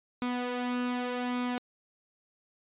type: tone with flanger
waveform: sawtooth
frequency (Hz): 246.9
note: B3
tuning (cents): 0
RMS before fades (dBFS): -32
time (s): 0.22-1.58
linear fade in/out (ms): 0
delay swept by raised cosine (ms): 0.84 to 3.34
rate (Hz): 0.85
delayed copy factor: +0.5
effects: resampled to 8000 Hz